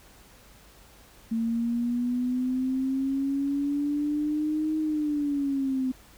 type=linear two-way sweep; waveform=sine; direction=up then down; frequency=225.5 to 312.8 to 256 Hz; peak=-24 dBFS; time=1.31-5.92 s; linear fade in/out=10 ms; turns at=4.78 s; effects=added 50 Hz sine -57 dBFS peak until 6.17 s + pink hiss -54 dBFS RMS until 6.17 s